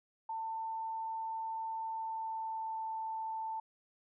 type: tone with pitch glide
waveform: sine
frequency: 894 to 887.3 Hz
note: A5 to A5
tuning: +27 to +14 cents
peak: -36 dBFS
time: 0.29-3.6 s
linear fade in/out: 5 ms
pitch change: -13 cents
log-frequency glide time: 1.83-2.85 s
effects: none